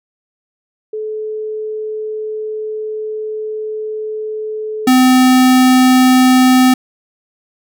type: tone pair in turn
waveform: sine / square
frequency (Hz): 431.4 / 255.9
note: A4 / C4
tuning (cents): -34 / -38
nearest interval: major sixth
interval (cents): 904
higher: first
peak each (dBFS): -19 / -7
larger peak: second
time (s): 0.93-4.87 / 4.87-6.74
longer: first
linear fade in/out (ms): 5
effects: none